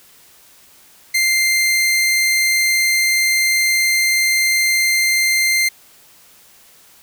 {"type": "tone", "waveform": "sawtooth", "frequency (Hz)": 2093, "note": "C7", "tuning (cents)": 0, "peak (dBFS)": -10, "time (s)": [1.14, 5.69], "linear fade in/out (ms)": 10, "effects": ["white hiss -48 dBFS RMS until 7.02 s"]}